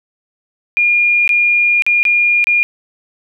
sine tone with dropouts, 2420 Hz, D#7, 49 cents flat, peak -9 dBFS, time 0.77-2.63 s, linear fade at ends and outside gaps 0 ms, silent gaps 1.277-1.292 / 1.822-1.865 / 2.03-2.052 / 2.442-2.47 s, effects none

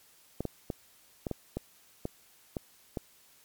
clicks, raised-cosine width 2 ms, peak -19 dBFS, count 9, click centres 0.406 / 0.453 / 0.702 / 1.268 / 1.313 / 1.57 / 2.054 / 2.568 / 2.972 s, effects white hiss -61 dBFS RMS until 3.44 s + MP3 96 kbps

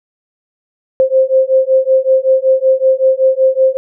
sine beating tone pair, 523.3 / 528.6 Hz, C5 / C5, 0 / +18 cents, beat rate 5.3 Hz, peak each -11 dBFS, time 1-3.77 s, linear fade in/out 0 ms, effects none

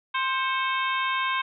harmonic tone with a mistuned harmonic, 525 Hz, C5, 6 cents sharp, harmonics 2 / 3 / 4 / 5 / 6 / 7, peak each -26 / -30 / -32 / -34 / -36 / -37 dBFS, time 0.14-1.42 s, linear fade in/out 10 ms, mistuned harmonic 4, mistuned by +82 cents, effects none

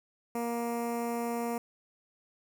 15% pulse tone with notch filter, 235.2 Hz, A#3, 16 cents sharp, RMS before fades -33 dBFS, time 0.35-1.58 s, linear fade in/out 2 ms, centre 3700 Hz, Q 0.57, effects none

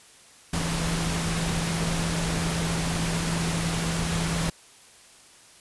sine tone in noise, 166.2 Hz, E3, 15 cents sharp, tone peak -27 dBFS, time 0.53-4.5 s, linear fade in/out 5 ms, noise pink, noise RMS -29 dBFS, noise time 0.53-4.5 s, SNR -1 dB, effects white hiss -52 dBFS RMS until 5.6 s + resampled to 24000 Hz

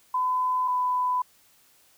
sine tone pair in turn, 1010 / 999.6 Hz, B5 / B5, +39 / +21 cents, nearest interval unison, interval 18 cents, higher first, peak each -22 / -22 dBFS, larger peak neither, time 0.14-0.68 / 0.68-1.22 s, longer neither, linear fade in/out 5 ms, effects white hiss -60 dBFS RMS until 1.97 s

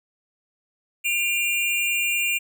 square tone pair together, 2402 / 2773 Hz, D7 / F7, +38 / -13 cents, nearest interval major second, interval 249 cents, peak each -24 / -25 dBFS, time 1.04-2.39 s, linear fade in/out 20 ms, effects none

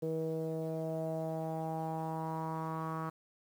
sawtooth tone with low-pass filter sweep, 160.4 Hz, E3, 47 cents flat, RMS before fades -37 dBFS, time 0.02-3.1 s, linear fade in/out 10 ms, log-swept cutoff 470 to 1200 Hz, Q 5.3, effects 10-bit

